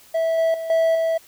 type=tone with level steps; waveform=triangle; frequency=654 Hz; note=E5; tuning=14 cents flat; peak=-16 / -14 / -24 / -13 / -16 dBFS; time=0.14-1.18 s; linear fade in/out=10 ms; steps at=0.38 / 0.54 / 0.7 / 0.95 s; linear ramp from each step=2 ms; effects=white hiss -50 dBFS RMS until 1.27 s